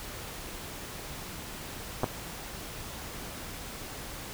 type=clicks; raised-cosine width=1 ms; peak=-13 dBFS; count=2; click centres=2.034 / 2.042 s; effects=pink hiss -41 dBFS RMS until 4.33 s